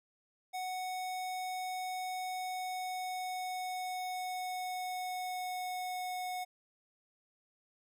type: tone with pitch glide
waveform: square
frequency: 740 to 731.9 Hz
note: F#5 to F#5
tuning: 0 to -19 cents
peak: -37 dBFS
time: 0.53-6.45 s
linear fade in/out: 20 ms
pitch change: -19 cents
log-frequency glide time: 2.24-6.28 s
effects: none